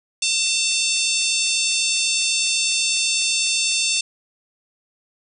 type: harmonic tone with a mistuned harmonic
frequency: 896 Hz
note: A5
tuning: 31 cents sharp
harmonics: 3 / 4 / 5 / 6 / 7 / 8 / 9 / 10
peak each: -24 / -25 / -26 / -27 / -27 / -28 / -29 / -29 dBFS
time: 0.22-4.01 s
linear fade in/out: 5 ms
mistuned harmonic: 8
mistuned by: +25 cents
effects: none